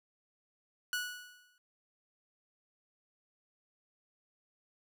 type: tone with exponential decay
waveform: sawtooth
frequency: 1470 Hz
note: F#6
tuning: 12 cents flat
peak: -27 dBFS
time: 0.93-1.58 s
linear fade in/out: 1 ms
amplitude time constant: 140 ms
effects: none